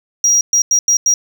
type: tone bursts at uneven times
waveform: sine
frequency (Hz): 5720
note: F8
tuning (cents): +41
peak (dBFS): -6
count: 5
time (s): 0.24-0.41 / 0.53-0.62 / 0.71-0.79 / 0.88-0.97 / 1.06-1.14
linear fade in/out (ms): 2
effects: tanh soft clip ceiling -8 dBFS + 7-bit